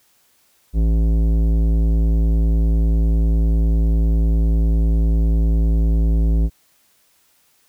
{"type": "tone with tanh clipping", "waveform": "sine", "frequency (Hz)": 55, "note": "A1", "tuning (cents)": 0, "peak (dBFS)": -15, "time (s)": [0.73, 6.5], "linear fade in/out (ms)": 50, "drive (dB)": 14, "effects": ["white hiss -59 dBFS RMS until 7.68 s"]}